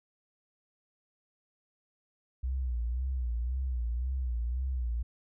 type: tone with vibrato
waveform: sine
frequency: 61.74 Hz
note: B1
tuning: in tune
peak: -29 dBFS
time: 2.43-5.03 s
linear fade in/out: 10 ms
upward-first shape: sine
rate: 1.9 Hz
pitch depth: 110 cents each way
effects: none